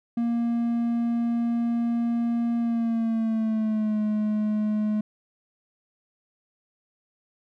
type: tone with pitch glide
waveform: triangle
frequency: 234.5 to 212.6 Hz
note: A#3 to G#3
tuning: +11 to +41 cents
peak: -20 dBFS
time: 0.17-5.01 s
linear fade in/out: 5 ms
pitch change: -170 cents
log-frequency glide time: 2.58-4 s
effects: none